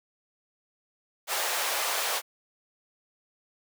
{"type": "high-pass noise", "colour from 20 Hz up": "pink", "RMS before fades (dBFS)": -29, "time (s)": [1.27, 2.22], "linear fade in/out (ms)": 50, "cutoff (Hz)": 560, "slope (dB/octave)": 24, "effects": []}